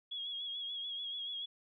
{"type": "tone with vibrato", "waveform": "sine", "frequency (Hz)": 3322, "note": "G#7", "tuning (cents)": 0, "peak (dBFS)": -38, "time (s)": [0.11, 1.46], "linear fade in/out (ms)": 10, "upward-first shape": "sine", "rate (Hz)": 6.9, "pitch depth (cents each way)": 42, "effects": []}